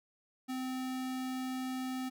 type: tone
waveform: square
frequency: 258.1 Hz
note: C4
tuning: 23 cents flat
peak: -36 dBFS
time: 0.48-2.1 s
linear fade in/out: 20 ms
effects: none